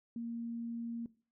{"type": "tone", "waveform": "sine", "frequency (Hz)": 233, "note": "A#3", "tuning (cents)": -1, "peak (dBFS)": -37, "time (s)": [0.16, 1.06], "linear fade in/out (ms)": 2, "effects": ["noise-tail reverb RT60 0.4 s tail -19 dB re dry"]}